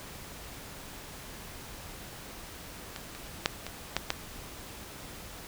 clicks, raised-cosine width 0.2 ms, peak -20 / -25 / -29 / -6 / -19 / -9 / -9 dBFS, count 7, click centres 2.962 / 3.15 / 3.268 / 3.459 / 3.666 / 3.966 / 4.104 s, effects pink hiss -45 dBFS RMS until 5.47 s

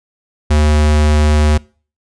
square tone, 75.4 Hz, D2, 46 cents sharp, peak -9 dBFS, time 0.5-1.58 s, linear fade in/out 10 ms, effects noise-tail reverb RT60 0.4 s tail -24 dB re dry + resampled to 22050 Hz

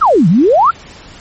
sine exponential two-way sweep, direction down then up, 1416 to 150 to 1416 Hz, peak -5 dBFS, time 0.01-0.71 s, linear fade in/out 10 ms, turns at 0.28 s, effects pink hiss -36 dBFS RMS until 1.2 s + MP3 32 kbps

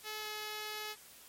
5% pulse tone with pitch glide, 428.9 to 425.9 Hz, A4 to G#4, -44 to +44 cents, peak -28 dBFS, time 0.03-0.96 s, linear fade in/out 50 ms, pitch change -12 cents, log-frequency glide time 0.19-0.27 s, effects white hiss -56 dBFS RMS until 1.28 s + MP3 64 kbps

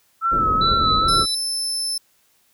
sine tone with vibrato, 1316 Hz, E6, 3 cents flat, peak -16 dBFS, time 0.21-1.26 s, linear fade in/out 50 ms, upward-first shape sine, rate 2.4 Hz, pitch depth 52 cents each way
pink low-pass noise, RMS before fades -26 dBFS, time 0.31-1.26 s, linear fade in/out 20 ms, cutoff 560 Hz, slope 48 dB/octave
sine tone with tremolo, 3972 Hz, B7, 9 cents sharp, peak -19 dBFS, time 0.61-1.35 s, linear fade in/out 5 ms, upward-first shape sine, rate 4.1 Hz, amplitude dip 50%
30% pulse tone, 5274 Hz, E8, in tune, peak -18 dBFS, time 1.08-1.98 s, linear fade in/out 5 ms
effects white hiss -61 dBFS RMS until 2.53 s

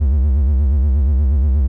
triangle tone with vibrato, 69.3 Hz, C#2, in tune, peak -9 dBFS, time 0-1.68 s, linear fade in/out 20 ms, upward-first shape sine, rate 8.4 Hz, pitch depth 160 cents each way, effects none

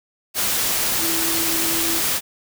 sine tone in noise, 329.6 Hz, E4, in tune, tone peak -27 dBFS, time 0.98-2.02 s, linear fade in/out 50 ms, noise white, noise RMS -21 dBFS, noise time 0.34-2.21 s, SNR -9 dB, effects none

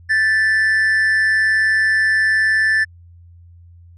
triangle tone with amplitude modulation, 1760 Hz, A6, in tune, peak -9 dBFS, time 0.09-2.85 s, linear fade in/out 20 ms, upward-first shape sine, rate 199 Hz, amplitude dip 45%, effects added 86 Hz sine -41 dBFS peak until 3.97 s + resampled to 22050 Hz

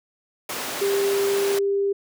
pink high-pass noise, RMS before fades -30 dBFS, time 0.49-1.59 s, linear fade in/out 5 ms, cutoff 340 Hz, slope 12 dB/octave
sine tone, 398 Hz, G4, 26 cents sharp, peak -19 dBFS, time 0.81-1.93 s, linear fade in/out 10 ms
effects none

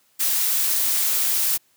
blue noise, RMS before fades -21 dBFS, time 0.19-1.58 s, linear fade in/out 20 ms, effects white hiss -62 dBFS RMS until 1.76 s + high-pass 80 Hz 12 dB/octave

